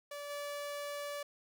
sawtooth tone with level steps, 578 Hz, D5, 28 cents flat, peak -38 / -35 dBFS, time 0.11-1.23 s, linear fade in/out 5 ms, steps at 0.29 s, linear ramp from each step 20 ms, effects none

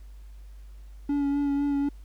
triangle tone with vibrato, 283.7 Hz, C#4, 40 cents sharp, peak -21 dBFS, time 1.09-1.89 s, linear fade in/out 5 ms, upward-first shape sine, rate 4 Hz, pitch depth 20 cents each way, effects added 50 Hz sine -42 dBFS peak until 2.04 s + pink hiss -64 dBFS RMS until 2.04 s

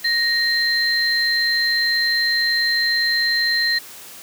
sine tone pair together, 1864.7 / 4131 Hz, A#6 / C8, 0 / -23 cents, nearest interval octave + major second, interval 1377 cents, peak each -19 dBFS, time 0.04-3.79 s, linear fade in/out 10 ms, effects white hiss -39 dBFS RMS until 4.22 s + high-pass 100 Hz 12 dB/octave

